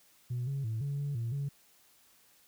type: tone with pitch steps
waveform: sine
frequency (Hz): 122.8 / 138.2 / 111.2 / 141.4 / 143 / 116.1 / 140.9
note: B2 / C#3 / A2 / C#3 / D3 / A#2 / C#3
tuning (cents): -9 / -5 / +19 / +35 / -46 / -7 / +29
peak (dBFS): -30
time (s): 0.3-1.49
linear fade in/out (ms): 10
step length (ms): 170
effects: tanh soft clip ceiling -29 dBFS + white hiss -64 dBFS RMS until 2.47 s